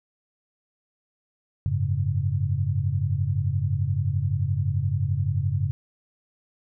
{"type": "chord", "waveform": "sine", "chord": "F# suspended second", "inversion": "none", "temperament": "just", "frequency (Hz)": [92.5, 104.06, 138.75], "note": ["F#2", "G#2", "C#3"], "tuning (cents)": [0, 4, 2], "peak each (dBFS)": -26, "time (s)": [1.66, 5.71], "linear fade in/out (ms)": 0, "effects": []}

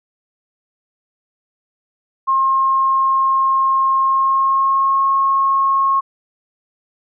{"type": "tone with pitch glide", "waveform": "sine", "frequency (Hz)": [1070, 1086.2], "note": ["C6", "C#6"], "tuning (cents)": [38, -36], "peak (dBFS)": -12, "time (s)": [2.27, 6.01], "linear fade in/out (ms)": 20, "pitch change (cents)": 26, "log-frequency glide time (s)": [4.01, 5.05], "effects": []}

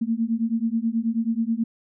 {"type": "beating tone pair", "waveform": "sine", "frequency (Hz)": [223.4, 232.7], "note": ["A3", "A#3"], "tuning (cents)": [27, -3], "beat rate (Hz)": 9.3, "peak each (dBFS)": -24, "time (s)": [0.01, 1.64], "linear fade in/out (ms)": 10, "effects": []}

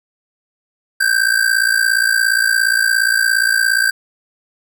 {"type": "ring-modulated tone", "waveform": "square", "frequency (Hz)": 1568, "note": "G6", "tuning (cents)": 0, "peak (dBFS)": -10, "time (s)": [1, 3.91], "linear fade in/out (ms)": 10, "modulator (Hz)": 28.6, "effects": []}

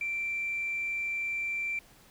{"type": "tone", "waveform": "sine", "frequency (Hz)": 2349, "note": "D7", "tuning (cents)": 0, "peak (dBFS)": -29, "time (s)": [0.01, 1.79], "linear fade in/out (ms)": 2, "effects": ["tanh soft clip ceiling -25 dBFS", "pink hiss -58 dBFS RMS until 2.1 s"]}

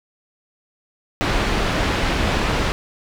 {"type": "low-pass noise", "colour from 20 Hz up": "pink", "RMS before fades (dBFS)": -20, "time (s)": [1.21, 2.72], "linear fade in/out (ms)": 0, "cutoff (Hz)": 3600, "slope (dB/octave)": 12, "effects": []}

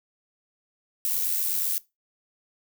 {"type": "noise with amplitude modulation", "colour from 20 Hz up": "violet", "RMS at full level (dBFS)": -24, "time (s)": [1.05, 1.78], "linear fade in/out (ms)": 0, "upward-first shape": "sine", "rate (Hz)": 88, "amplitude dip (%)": 50, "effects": ["noise-tail reverb RT60 0.2 s tail -19 dB re dry"]}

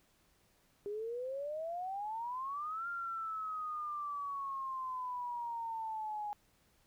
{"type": "exponential two-way sweep", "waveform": "sine", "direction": "up then down", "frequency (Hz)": [401.6, 1400, 826], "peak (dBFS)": -37, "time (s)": [0.86, 6.33], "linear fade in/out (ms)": 0, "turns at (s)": 2.88, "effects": ["pink hiss -71 dBFS RMS until 6.86 s"]}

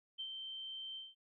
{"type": "tone with ADSR envelope", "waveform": "sine", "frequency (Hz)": 3118, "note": "G7", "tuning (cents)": -10, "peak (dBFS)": -39, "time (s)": [0.18, 1.15], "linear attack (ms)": 22, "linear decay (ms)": 66, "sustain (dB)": -4, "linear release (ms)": 190, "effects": []}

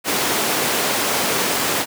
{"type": "high-pass noise", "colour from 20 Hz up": "pink", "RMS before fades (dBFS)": -20, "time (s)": [0.04, 1.86], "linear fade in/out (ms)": 50, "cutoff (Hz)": 270, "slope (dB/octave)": 12, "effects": []}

